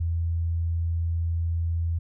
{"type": "tone", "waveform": "sine", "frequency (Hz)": 83.6, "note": "E2", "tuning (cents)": 25, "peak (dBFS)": -23, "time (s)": [0, 1.99], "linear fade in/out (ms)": 10, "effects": []}